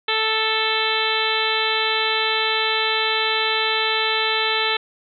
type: harmonic tone with a mistuned harmonic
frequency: 440 Hz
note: A4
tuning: in tune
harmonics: 1 / 2 / 3 / 4 / 5 / 6 / 7 / 8 / 9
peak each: -27 / -27 / -27 / -27 / -27 / -27 / -27 / -27 / -27 dBFS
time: 0.08-4.77 s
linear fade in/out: 5 ms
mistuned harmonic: 7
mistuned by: +33 cents
effects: none